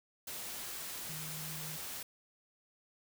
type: tone in noise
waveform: sine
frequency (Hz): 155.56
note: D#3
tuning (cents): 0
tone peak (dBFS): -46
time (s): 1.09-1.77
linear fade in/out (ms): 5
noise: white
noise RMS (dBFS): -43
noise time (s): 0.27-2.03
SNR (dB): -6
effects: none